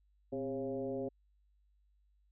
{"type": "tone with frequency modulation", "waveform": "sine", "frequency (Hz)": 403.1, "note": "G4", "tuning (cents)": 48, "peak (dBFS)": -35, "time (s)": [0.32, 1.09], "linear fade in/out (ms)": 10, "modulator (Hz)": 141, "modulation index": 1.4, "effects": ["added 50 Hz sine -68 dBFS peak until 2.31 s"]}